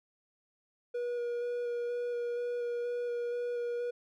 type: tone with vibrato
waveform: triangle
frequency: 481 Hz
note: B4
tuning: 46 cents flat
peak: -30 dBFS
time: 0.94-3.91 s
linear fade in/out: 10 ms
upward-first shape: square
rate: 2.1 Hz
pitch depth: 10 cents each way
effects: none